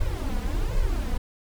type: noise with flanger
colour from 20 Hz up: brown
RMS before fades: -25 dBFS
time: 0-1.18 s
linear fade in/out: 10 ms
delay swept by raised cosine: 1.9 to 4.1 ms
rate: 1.3 Hz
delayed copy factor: +0.9
effects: none